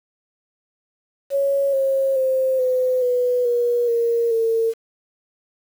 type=tone with pitch steps; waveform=sine; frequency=555 / 539.2 / 523.9 / 508.9 / 494.4 / 480.4 / 466.7 / 453.4 Hz; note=C#5 / C#5 / C5 / C5 / B4 / B4 / A#4 / A#4; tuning=+2 / -48 / +2 / -48 / +2 / -48 / +2 / -48 cents; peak=-16 dBFS; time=1.3-4.74 s; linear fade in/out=50 ms; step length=430 ms; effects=7-bit